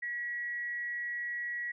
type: tone with amplitude modulation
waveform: sine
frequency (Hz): 1924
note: B6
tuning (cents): -46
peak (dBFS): -32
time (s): 0.02-1.72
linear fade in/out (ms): 10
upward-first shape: sine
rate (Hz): 248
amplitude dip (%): 35
effects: none